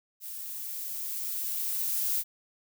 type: noise with level ramp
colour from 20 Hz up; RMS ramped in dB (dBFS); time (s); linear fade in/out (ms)
violet; -40 to -28; 0.2-2.24; 50
effects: none